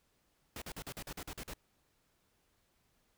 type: noise bursts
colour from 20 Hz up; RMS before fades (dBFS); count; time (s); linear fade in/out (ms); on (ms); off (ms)
pink; -44; 10; 0.56-1.536; 2; 58; 44
effects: pink hiss -75 dBFS RMS until 3.17 s